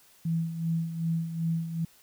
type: tone with tremolo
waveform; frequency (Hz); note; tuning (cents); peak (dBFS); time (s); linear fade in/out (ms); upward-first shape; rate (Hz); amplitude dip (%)
sine; 164.81; E3; 0; -24; 0.25-1.85; 5; sine; 2.6; 65
effects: white hiss -59 dBFS RMS until 2.02 s